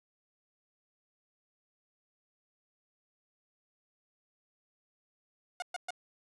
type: tone bursts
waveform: sawtooth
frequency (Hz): 721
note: F#5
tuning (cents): -45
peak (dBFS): -31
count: 3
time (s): 5.6-5.906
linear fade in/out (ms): 2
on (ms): 22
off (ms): 120
effects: resampled to 24000 Hz